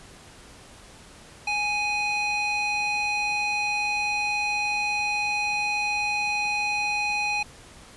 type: tone with band-pass filter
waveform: square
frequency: 830.6 Hz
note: G#5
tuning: in tune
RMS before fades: -26 dBFS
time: 1.47-7.43 s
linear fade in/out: 5 ms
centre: 2600 Hz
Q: 1.7
effects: pink hiss -48 dBFS RMS until 7.96 s + resampled to 24000 Hz